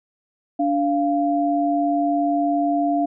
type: tone pair together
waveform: sine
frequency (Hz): 290 / 692.9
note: D4 / F5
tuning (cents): -22 / -14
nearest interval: octave + minor third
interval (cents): 1508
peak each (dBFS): -20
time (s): 0.59-3.06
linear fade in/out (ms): 10
effects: none